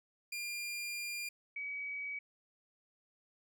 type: tone pair in turn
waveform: sawtooth / sine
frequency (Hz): 2400 / 2272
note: D7 / C#7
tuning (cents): +37 / +42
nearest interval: minor second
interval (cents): 95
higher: first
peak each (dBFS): -35 / -38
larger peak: first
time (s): 0.32-1.29 / 1.56-2.19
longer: first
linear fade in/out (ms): 5
effects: none